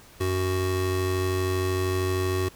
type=tone pair together; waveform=square; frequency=92.95 / 371.8 Hz; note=F#2 / F#4; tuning=+8 / +8 cents; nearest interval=2 octaves; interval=2400 cents; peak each=-27 dBFS; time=0.2-2.49 s; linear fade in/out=10 ms; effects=pink hiss -51 dBFS RMS until 2.55 s